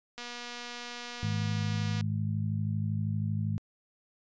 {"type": "click train", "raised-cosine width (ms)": 0.2, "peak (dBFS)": -24, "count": 442, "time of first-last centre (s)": [0.18, 2.01], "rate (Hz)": 241}
{"type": "harmonic tone", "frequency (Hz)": 52.7, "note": "G#1", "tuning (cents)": 26, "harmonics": [2, 3, 4], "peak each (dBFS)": [-30, -34, -36], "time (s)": [1.23, 3.58], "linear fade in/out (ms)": 0}
{"effects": ["resampled to 16000 Hz"]}